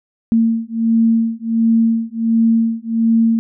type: beating tone pair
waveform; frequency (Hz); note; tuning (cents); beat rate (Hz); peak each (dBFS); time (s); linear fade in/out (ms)
sine; 226.6 / 228; A#3 / A#3; -49 / -38; 1.4; -15; 0.32-3.39; 0
effects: none